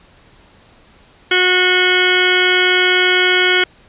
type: harmonic tone with a mistuned harmonic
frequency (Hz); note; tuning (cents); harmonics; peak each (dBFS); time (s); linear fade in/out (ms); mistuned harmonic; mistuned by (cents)
364.8; F#4; -24; 1 / 2 / 3 / 4 / 5 / 6 / 7 / 8 / 9; -17 / -26 / -28 / -16 / -22 / -16 / -28 / -20 / -19; 1.31-3.64; 5; 8; +41
effects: pink hiss -48 dBFS RMS until 3.88 s + resampled to 8000 Hz